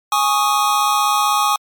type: chord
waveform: square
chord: Ab suspended fourth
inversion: none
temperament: equal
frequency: 830.6 / 1108.7 / 1244.5 Hz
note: Ab5 / Db6 / Eb6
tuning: 0 / 0 / 0 cents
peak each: -19 dBFS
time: 0.12-1.56 s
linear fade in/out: 2 ms
effects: MP3 96 kbps